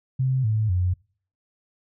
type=tone with pitch steps; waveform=sine; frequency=130.81 / 108.73 / 90.38 Hz; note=C3 / A2 / F#2; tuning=0 / -20 / -40 cents; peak=-19 dBFS; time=0.19-0.94 s; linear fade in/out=10 ms; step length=250 ms; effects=noise-tail reverb RT60 0.5 s tail -26 dB re dry